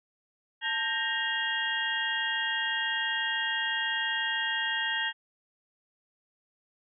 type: tone cluster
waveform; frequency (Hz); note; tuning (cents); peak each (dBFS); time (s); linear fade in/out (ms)
sine; 887 / 1588 / 1867 / 2820 / 3256; A5 / G6 / A#6 / F7 / G#7; +14 / +22 / +2 / +16 / -35; -37 / -34 / -31 / -35 / -34; 0.61-5.13; 50
effects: none